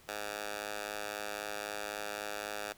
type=tone with high-pass filter; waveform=10% pulse; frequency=103.83 Hz; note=G#2; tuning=in tune; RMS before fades=-40 dBFS; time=0.08-2.73 s; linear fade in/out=10 ms; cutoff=740 Hz; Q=0.88; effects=pink hiss -60 dBFS RMS until 2.77 s